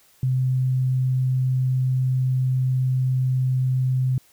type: tone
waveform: sine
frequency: 129.1 Hz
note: C3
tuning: 23 cents flat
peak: -18 dBFS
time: 0.23-4.18 s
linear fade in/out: 2 ms
effects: white hiss -57 dBFS RMS until 4.32 s